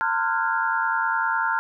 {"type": "tone cluster", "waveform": "sine", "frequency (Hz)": [905, 1039, 1391, 1481, 1650], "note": ["A5", "C6", "F6", "F#6", "G#6"], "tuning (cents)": [48, -12, -7, 1, -12], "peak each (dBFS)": [-25, -30, -24, -30, -32], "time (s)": [0.01, 1.59], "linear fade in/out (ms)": 0, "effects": []}